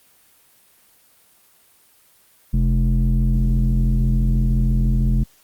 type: tone with low-pass filter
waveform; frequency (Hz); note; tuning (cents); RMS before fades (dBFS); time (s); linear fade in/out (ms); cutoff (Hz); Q
square; 43; F1; -26; -17; 2.53-5.24; 10; 180; 5.8
effects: white hiss -55 dBFS RMS until 5.43 s + Opus 32 kbps